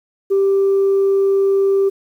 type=tone; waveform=sine; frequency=392 Hz; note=G4; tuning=in tune; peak=-10 dBFS; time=0.3-1.9 s; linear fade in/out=20 ms; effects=tanh soft clip ceiling -9 dBFS + 8-bit